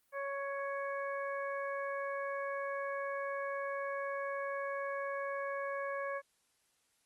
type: harmonic tone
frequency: 556 Hz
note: C#5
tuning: 5 cents sharp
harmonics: 1 / 2 / 3 / 4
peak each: -38 / -41 / -43 / -49 dBFS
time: 0.12-6.22 s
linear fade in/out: 50 ms
effects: white hiss -75 dBFS RMS until 7.05 s + Opus 32 kbps